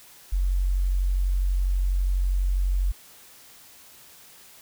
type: tone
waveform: sine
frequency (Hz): 46.09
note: F#1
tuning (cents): -6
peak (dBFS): -20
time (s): 0.32-2.92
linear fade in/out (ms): 10
effects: white hiss -50 dBFS RMS until 4.61 s